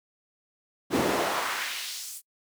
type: noise with high-pass filter sweep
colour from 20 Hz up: brown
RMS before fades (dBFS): -29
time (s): 0.9-2.22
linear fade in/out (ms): 50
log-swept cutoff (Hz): 220 to 10000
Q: 1.3
effects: noise-tail reverb RT60 0.1 s tail -26 dB re dry